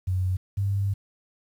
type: tone pair in turn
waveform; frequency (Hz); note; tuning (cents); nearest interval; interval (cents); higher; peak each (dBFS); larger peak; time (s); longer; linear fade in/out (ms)
sine; 92.5 / 99.21; F#2 / G2; 0 / +21; minor second; 121; second; -22; neither; 0.07-0.37 / 0.57-0.94; second; 10
effects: 9-bit